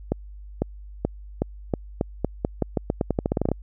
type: accelerating click train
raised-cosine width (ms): 2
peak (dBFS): -8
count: 21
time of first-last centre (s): 0.12-3.517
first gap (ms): 500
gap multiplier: 0.86
effects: added 50 Hz sine -38 dBFS peak until 3.62 s